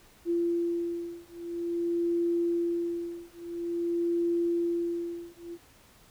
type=beating tone pair; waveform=sine; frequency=341.9 / 342.39 Hz; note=F4 / F4; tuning=-37 / -34 cents; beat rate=0.49 Hz; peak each=-30 dBFS; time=0.25-5.58 s; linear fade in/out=50 ms; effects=pink hiss -58 dBFS RMS until 6.1 s